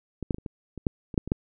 clicks, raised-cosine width 3 ms, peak -19 / -11 / -18 / -29 / -21 / -24 / -10 / -23 / -7 / -22 / -10 dBFS, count 11, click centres 0.227 / 0.308 / 0.345 / 0.384 / 0.462 / 0.777 / 0.868 / 1.142 / 1.178 / 1.276 / 1.319 s, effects none

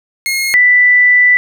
sawtooth / sine tone pair in turn, 2152 / 1980.1 Hz, C7 / B6, +48 / +4 cents, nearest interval minor second, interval 144 cents, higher first, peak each -10 / -5 dBFS, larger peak second, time 0.26-0.54 / 0.54-1.37 s, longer second, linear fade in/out 0 ms, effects none

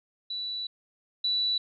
sine tone pair in turn, 3951 / 3951 Hz, B7 / B7, 0 / 0 cents, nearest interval unison, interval 0 cents, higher neither, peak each -31 / -24 dBFS, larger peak second, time 0.3-0.67 / 1.24-1.58 s, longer first, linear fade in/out 5 ms, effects none

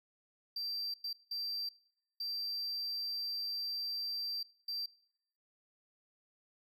triangle tone bursts at uneven times, 4699 Hz, D8, in tune, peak -35 dBFS, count 5, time 0.56-0.94 / 1.04-1.13 / 1.31-1.69 / 2.2-4.43 / 4.68-4.86 s, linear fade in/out 5 ms, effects noise-tail reverb RT60 0.7 s tail -22 dB re dry

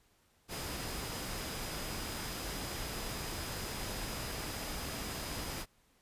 sine tone in noise, 4978 Hz, D#8, in tune, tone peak -50 dBFS, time 0.48-5.66 s, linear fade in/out 50 ms, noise pink, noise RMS -40 dBFS, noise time 0.48-5.66 s, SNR -13 dB, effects pink hiss -70 dBFS RMS until 6.01 s + resampled to 32000 Hz

